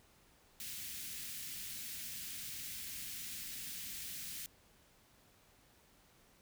white band-stop noise, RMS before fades -45 dBFS, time 0.6-4.46 s, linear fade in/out 0 ms, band 260 to 1800 Hz, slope 24 dB/octave, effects pink hiss -67 dBFS RMS until 6.41 s

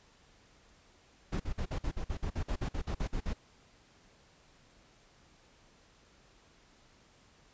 brown noise bursts, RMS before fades -33 dBFS, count 16, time 1.32-3.335 s, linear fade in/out 10 ms, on 80 ms, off 49 ms, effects pink hiss -63 dBFS RMS until 7.53 s + resampled to 16000 Hz

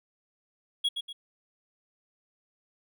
triangle tone with echo, 3325 Hz, G#7, 1 cent sharp, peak -22 dBFS, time 0.84-0.89 s, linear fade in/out 10 ms, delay 120 ms, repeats 2, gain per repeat -7 dB, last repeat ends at 1.13 s, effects none

